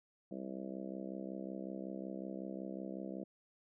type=harmonic tone; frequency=65.41 Hz; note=C2; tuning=in tune; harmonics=3 / 4 / 5 / 6 / 7 / 8 / 9 / 10; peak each=-45 / -49 / -47 / -53 / -55 / -51 / -52 / -54 dBFS; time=0.31-3.24 s; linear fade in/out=5 ms; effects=none